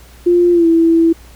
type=tone with pitch glide; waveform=sine; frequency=350 to 330.4 Hz; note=F4 to E4; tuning=+4 to +4 cents; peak=-7 dBFS; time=0.26-1.13 s; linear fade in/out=10 ms; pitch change=-100 cents; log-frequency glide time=0.52-0.67 s; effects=added 60 Hz sine -39 dBFS peak until 1.35 s + pink hiss -44 dBFS RMS until 1.35 s